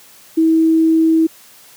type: tone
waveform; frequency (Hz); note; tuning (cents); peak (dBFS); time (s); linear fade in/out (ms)
sine; 322.9; E4; -36; -9; 0.37-1.27; 10
effects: white hiss -44 dBFS RMS until 1.76 s + high-pass 100 Hz 12 dB/octave